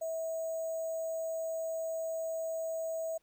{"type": "tone with sample-and-hold", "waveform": "sine", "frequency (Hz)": 650, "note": "E5", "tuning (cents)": -24, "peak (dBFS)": -33, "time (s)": [0.01, 3.18], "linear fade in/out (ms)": 10, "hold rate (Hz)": 7350, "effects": ["pink hiss -75 dBFS RMS until 3.22 s"]}